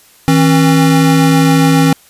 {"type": "tone pair together", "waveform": "square", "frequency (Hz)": [160.54, 270], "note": ["E3", "C#4"], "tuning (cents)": [-45, -45], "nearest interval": "major sixth", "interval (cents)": 900, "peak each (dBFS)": -10, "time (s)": [0.28, 1.93], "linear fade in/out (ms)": 0, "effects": ["white hiss -45 dBFS RMS until 2.09 s", "resampled to 32000 Hz"]}